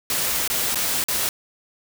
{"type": "noise with dropouts", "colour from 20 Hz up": "white", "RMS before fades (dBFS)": -23, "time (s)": [0.1, 1.29], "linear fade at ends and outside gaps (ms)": 1, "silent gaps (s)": [[0.477, 0.5], [0.746, 0.756], [1.04, 1.084]], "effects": []}